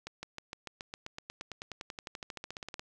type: accelerating click train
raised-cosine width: 0.2 ms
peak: -23 dBFS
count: 29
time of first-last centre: 0.07-2.795 s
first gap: 160 ms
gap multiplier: 0.96
effects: none